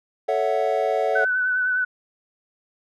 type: chord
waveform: triangle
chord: F# minor seventh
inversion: first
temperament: equal with one note detuned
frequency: 440 / 557.6 / 659.3 / 740 Hz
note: A4 / C#5 / E5 / F#5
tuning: 0 / +10 / 0 / 0 cents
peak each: -23 dBFS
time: 0.28-1.25 s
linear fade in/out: 10 ms
type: tone with vibrato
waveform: sine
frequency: 1498 Hz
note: F#6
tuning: 21 cents sharp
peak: -19 dBFS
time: 1.15-1.85 s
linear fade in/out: 10 ms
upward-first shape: sine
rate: 9.8 Hz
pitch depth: 30 cents each way
effects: none